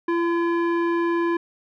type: tone with low-pass filter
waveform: square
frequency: 339.7 Hz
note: F4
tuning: 48 cents flat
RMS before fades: -22 dBFS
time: 0.08-1.37 s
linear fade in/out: 5 ms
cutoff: 1600 Hz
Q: 1.4
effects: none

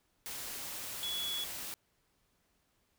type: tone in noise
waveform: sine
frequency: 3380 Hz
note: G#7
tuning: 30 cents sharp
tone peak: -35 dBFS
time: 1.03-1.44 s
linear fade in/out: 0 ms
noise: white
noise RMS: -42 dBFS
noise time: 0.26-1.74 s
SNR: +4 dB
effects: pink hiss -75 dBFS RMS until 2.98 s

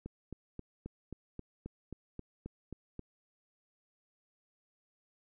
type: click train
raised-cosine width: 3 ms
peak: -29 dBFS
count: 12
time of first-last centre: 0.06-2.993 s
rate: 3.75 Hz
effects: none

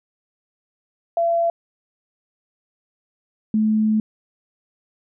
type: tone pair in turn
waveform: sine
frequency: 677 / 216.4 Hz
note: E5 / A3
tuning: +46 / -29 cents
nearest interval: octave + minor sixth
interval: 1975 cents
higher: first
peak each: -16 / -15 dBFS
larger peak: second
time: 1.17-1.5 / 3.54-4 s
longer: second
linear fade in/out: 2 ms
effects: none

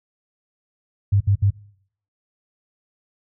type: tone bursts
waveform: sine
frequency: 100 Hz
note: G2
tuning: 35 cents sharp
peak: -13 dBFS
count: 3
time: 1.12-1.506 s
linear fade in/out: 10 ms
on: 86 ms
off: 64 ms
effects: noise-tail reverb RT60 0.6 s tail -21 dB re dry

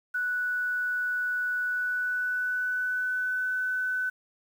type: tone with pitch glide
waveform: sine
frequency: 1480 to 1505.9 Hz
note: F#6 to F#6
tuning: 0 to +30 cents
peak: -26 dBFS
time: 0.14-4.1 s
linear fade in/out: 10 ms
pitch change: +30 cents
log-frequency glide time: 1.63-3.53 s
effects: 9-bit

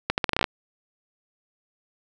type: accelerating click train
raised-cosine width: 0.3 ms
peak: -5 dBFS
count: 10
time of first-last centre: 0.1-0.442 s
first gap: 79 ms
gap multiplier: 0.8
effects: none

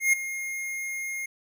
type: tone with ADSR envelope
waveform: square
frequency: 2137 Hz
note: C7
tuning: 36 cents sharp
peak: -17 dBFS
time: 0-1.26 s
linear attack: 130 ms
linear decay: 8 ms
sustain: -14 dB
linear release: 6 ms
effects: none

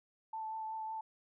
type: tone with vibrato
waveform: sine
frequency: 880 Hz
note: A5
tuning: in tune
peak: -38 dBFS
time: 0.33-1.01 s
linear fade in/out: 5 ms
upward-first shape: triangle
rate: 5.4 Hz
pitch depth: 16 cents each way
effects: none

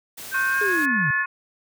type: noise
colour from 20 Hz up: white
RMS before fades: -37 dBFS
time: 0.17-0.86 s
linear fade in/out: 10 ms
type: tone with pitch glide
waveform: sine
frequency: 1560 to 1730.9 Hz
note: G6 to A6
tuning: -9 to -29 cents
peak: -20 dBFS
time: 0.31-1.26 s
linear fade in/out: 50 ms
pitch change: +180 cents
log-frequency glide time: 0.49-0.89 s
type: harmonic tone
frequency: 360.8 Hz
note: F#4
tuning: 44 cents flat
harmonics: 3 / 4 / 5 / 6 / 7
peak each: -29 / -32 / -39 / -45 / -35 dBFS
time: 0.34-1.26 s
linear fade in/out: 5 ms
type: linear sweep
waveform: sine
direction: down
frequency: 426.5 to 127 Hz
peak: -24 dBFS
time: 0.61-1.11 s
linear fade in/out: 5 ms
effects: none

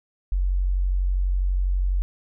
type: tone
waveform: sine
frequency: 46.09 Hz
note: F#1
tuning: 6 cents flat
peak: -19 dBFS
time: 0.32-2.02 s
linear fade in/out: 0 ms
effects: none

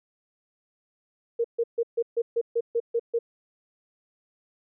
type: tone bursts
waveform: sine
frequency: 466.2 Hz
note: A#4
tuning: in tune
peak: -21 dBFS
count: 10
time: 1.39-3.19 s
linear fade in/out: 10 ms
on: 54 ms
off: 140 ms
effects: none

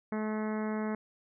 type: harmonic tone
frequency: 215.4 Hz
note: A3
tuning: 37 cents flat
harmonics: 1 / 2 / 3 / 4 / 5 / 6 / 7 / 8 / 9 / 10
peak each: -32 / -38 / -42 / -44 / -46 / -48 / -49 / -50 / -51 / -52 dBFS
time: 0.12-0.95 s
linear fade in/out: 2 ms
effects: none

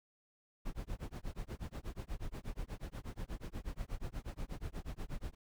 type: noise with tremolo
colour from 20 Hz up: brown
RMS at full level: -39 dBFS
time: 0.65-5.35 s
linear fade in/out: 10 ms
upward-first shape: sine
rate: 8.3 Hz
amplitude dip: 100%
effects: none

